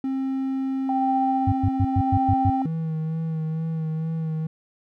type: tone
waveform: triangle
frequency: 266.4 Hz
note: C4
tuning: 31 cents sharp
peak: -21 dBFS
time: 0.04-2.66 s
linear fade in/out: 2 ms
type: tone with tremolo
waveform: sine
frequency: 784 Hz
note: G5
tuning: in tune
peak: -20 dBFS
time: 0.89-2.62 s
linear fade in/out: 2 ms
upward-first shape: sine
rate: 0.88 Hz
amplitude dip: 70%
type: tone bursts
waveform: sine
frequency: 98 Hz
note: G2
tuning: in tune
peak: -17 dBFS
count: 7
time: 1.47-2.501 s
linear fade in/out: 5 ms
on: 53 ms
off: 110 ms
type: tone with vibrato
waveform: triangle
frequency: 160.1 Hz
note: D#3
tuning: 50 cents sharp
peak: -22 dBFS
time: 2.65-4.47 s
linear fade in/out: 5 ms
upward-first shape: sine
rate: 2.2 Hz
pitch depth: 26 cents each way
effects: none